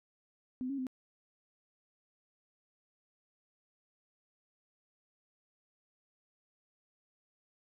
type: tone with pitch steps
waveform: sine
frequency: 254.7 / 275.9 / 257.7 Hz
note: C4 / C#4 / C4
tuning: -46 / -8 / -26 cents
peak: -34 dBFS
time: 0.61-0.868 s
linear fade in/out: 0 ms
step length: 86 ms
effects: none